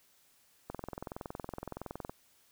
click train, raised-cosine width 1 ms, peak -25 dBFS, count 31, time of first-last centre 0.7-2.095 s, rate 21.5 Hz, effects white hiss -67 dBFS RMS until 2.51 s

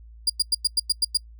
35% pulse tone bursts, 4826 Hz, D8, 46 cents sharp, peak -16 dBFS, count 8, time 0.27-1.173 s, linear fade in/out 5 ms, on 28 ms, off 97 ms, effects noise-tail reverb RT60 0.1 s tail -26 dB re dry + added 56 Hz sine -43 dBFS peak until 1.39 s

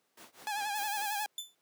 pink noise with tremolo, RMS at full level -49 dBFS, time 0.17-1.06 s, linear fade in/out 5 ms, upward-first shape triangle, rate 5 Hz, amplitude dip 100%
sawtooth tone with vibrato, 830 Hz, G#5, 1 cent flat, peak -29 dBFS, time 0.47-1.26 s, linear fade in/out 0 ms, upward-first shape sine, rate 11 Hz, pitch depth 65 cents each way
white high-pass noise, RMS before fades -43 dBFS, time 0.75-1.25 s, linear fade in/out 10 ms, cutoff 7100 Hz, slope 12 dB/octave
sawtooth tone with exponential decay, 3514 Hz, A7, 3 cents flat, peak -30 dBFS, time 1.38-1.55 s, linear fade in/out 2 ms, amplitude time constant 36 ms
effects pink hiss -75 dBFS RMS until 1.61 s + high-pass 300 Hz 12 dB/octave

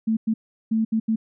sine tone bursts at uneven times, 221.9 Hz, A3, 15 cents sharp, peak -18 dBFS, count 5, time 0.07-0.17 / 0.27-0.34 / 0.71-0.85 / 0.92-1 / 1.08-1.16 s, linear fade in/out 10 ms, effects none

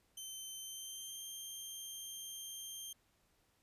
15% pulse tone with pitch glide, 3093 to 3171 Hz, G7 to G7, -24 to +19 cents, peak -38 dBFS, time 0.17-2.93 s, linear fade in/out 5 ms, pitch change +43 cents, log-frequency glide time 0.58-1.23 s, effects pink hiss -75 dBFS RMS until 3.62 s + resampled to 32000 Hz

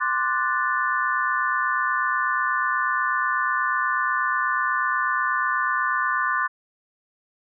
sine chord, D dominant seventh, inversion third, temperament equal, 1046.5 / 1174.7 / 1480 / 1760 Hz, C6 / D6 / F#6 / A6, 0 / 0 / 0 / 0 cents, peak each -26 dBFS, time 0-6.48 s, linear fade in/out 20 ms, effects none

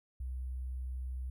sine tone with sample-and-hold, 63.6 Hz, C2, 48 cents flat, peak -36 dBFS, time 0.2-1.3 s, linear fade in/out 5 ms, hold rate 11025 Hz, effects none

